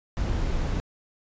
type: noise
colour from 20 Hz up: brown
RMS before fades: -26 dBFS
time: 0.17-0.8 s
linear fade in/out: 0 ms
effects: resampled to 16000 Hz